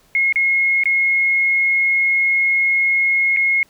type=tone with dropouts; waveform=sine; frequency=2160 Hz; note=C#7; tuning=45 cents flat; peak=-13 dBFS; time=0.15-3.63 s; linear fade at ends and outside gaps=1 ms; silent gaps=0.325-0.358 / 0.836-0.856 / 3.364-3.37 s; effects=pink hiss -55 dBFS RMS until 3.69 s